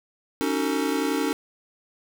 square chord, D# half-diminished seventh, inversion third, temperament just, 280 / 311.1 / 373.4 / 448 Hz, C#4 / D#4 / F#4 / A4, +18 / 0 / +16 / +31 cents, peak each -27 / -29 / -32 / -30 dBFS, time 0.41-1.33 s, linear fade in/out 0 ms, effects none

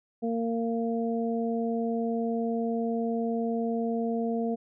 harmonic tone, 230 Hz, A#3, 23 cents flat, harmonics 1 / 2 / 3, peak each -28 / -31 / -35 dBFS, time 0.22-4.56 s, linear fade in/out 20 ms, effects none

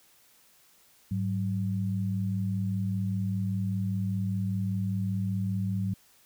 sine tone pair together, 103.83 / 188.89 Hz, G#2 / F#3, 0 / +36 cents, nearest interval minor seventh, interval 1036 cents, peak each -29 / -30 dBFS, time 1.11-5.94 s, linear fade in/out 5 ms, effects white hiss -61 dBFS RMS until 6.25 s

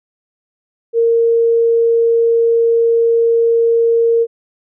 sine tone, 462.1 Hz, A#4, 15 cents flat, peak -9 dBFS, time 0.93-4.27 s, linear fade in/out 50 ms, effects none

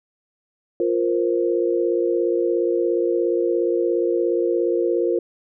sine chord, F suspended fourth, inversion none, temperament equal, 349.2 / 466.2 / 523.3 Hz, F4 / Bb4 / C5, 0 / 0 / 0 cents, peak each -20 / -22 / -25 dBFS, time 0.8-5.19 s, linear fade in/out 2 ms, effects none

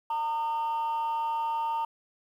sine tone pair together, 913 / 1222.6 Hz, A#5 / D#6, -36 / -31 cents, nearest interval perfect fourth, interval 505 cents, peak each -25 / -35 dBFS, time 0.1-1.85 s, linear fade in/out 5 ms, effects tanh soft clip ceiling -25 dBFS + 10-bit

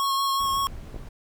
square tone with vibrato, 1095 Hz, C#6, 22 cents flat, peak -23 dBFS, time 0-0.67 s, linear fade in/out 0 ms, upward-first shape sine, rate 5.4 Hz, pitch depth 17 cents each way
triangle tone, 4186 Hz, C8, in tune, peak -33 dBFS, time 0.02-0.41 s, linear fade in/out 50 ms
brown noise, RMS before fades -39 dBFS, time 0.4-1.09 s, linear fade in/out 5 ms
clicks, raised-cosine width 2 ms, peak -25 dBFS, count 2, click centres 0.944 / 0.962 s
effects none

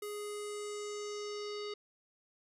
square tone with low-pass filter sweep, 415.3 Hz, G#4, in tune, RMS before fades -41 dBFS, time 0.02-1.74 s, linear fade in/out 5 ms, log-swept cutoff 12000 to 4300 Hz, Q 3.3, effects none

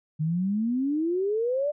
sine exponential sweep, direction up, 150 to 605 Hz, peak -23 dBFS, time 0.19-1.72 s, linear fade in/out 20 ms, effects none

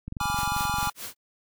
click train, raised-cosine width 5 ms, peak -22 dBFS, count 19, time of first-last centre 0.08-0.873 s, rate 22.7 Hz
square chord, G# diminished seventh, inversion none, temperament equal, 830.6 / 987.8 / 1174.7 / 1396.9 Hz, G#5 / B5 / D6 / F6, 0 / 0 / 0 / 0 cents, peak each -30 / -35 / -32 / -33 dBFS, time 0.2-0.9 s, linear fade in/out 5 ms
white noise with tremolo, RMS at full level -36 dBFS, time 0.34-1.17 s, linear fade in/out 50 ms, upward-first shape sine, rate 4.6 Hz, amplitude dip 100%
effects none

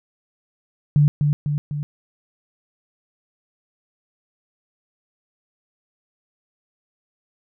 sine tone with echo, 146.83 Hz, D3, in tune, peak -11 dBFS, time 0.96-1.08 s, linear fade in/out 0 ms, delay 250 ms, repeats 3, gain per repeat -4 dB, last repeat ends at 1.83 s, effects none

